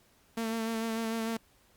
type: tone with vibrato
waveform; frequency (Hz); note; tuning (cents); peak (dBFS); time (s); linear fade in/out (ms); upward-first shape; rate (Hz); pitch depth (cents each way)
sawtooth; 225.6; A3; +44; -27; 0.37-1.37; 5; sine; 6.7; 25
effects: pink hiss -65 dBFS RMS until 1.76 s + Opus 48 kbps